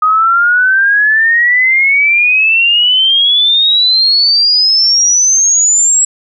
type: exponential sweep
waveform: sine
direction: up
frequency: 1244.5 to 7760 Hz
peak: -6 dBFS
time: 0.02-6.05 s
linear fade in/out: 5 ms
effects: none